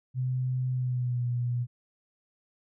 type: tone with pitch glide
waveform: sine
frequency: 127.8 to 121.68 Hz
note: C3 to B2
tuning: -40 to -25 cents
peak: -26 dBFS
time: 0.14-1.67 s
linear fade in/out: 50 ms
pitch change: -85 cents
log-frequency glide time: 0.71-1.25 s
effects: none